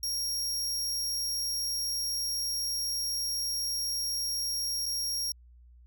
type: tone with dropouts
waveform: sawtooth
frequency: 5588 Hz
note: F8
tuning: in tune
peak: -27 dBFS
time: 0.03-5.32 s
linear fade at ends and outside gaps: 2 ms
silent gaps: 4.858-4.862 s
effects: added 60 Hz sine -52 dBFS peak until 5.86 s